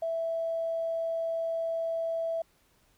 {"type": "tone with tanh clipping", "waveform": "triangle", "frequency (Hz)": 659.3, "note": "E5", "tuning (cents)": 0, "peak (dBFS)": -28, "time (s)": [0.02, 2.42], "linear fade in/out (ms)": 5, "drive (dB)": 3, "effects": ["pink hiss -67 dBFS RMS until 2.97 s"]}